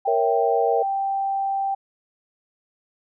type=tone; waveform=sine; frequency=784 Hz; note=G5; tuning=in tune; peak=-21 dBFS; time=0.05-1.75 s; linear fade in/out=10 ms
type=chord; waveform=sine; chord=A# diminished seventh; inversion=none; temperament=equal; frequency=466.2 / 554.4 / 659.3 / 784 Hz; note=A#4 / C#5 / E5 / G5; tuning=0 / 0 / 0 / 0 cents; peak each=-21 / -26 / -24 / -25 dBFS; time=0.07-0.83 s; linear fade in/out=10 ms
effects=none